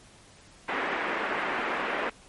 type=band-pass noise; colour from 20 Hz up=white; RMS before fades=-30 dBFS; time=0.68-2.1 s; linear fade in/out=10 ms; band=230 to 2100 Hz; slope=24 dB/octave; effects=pink hiss -54 dBFS RMS until 2.28 s + MP3 48 kbps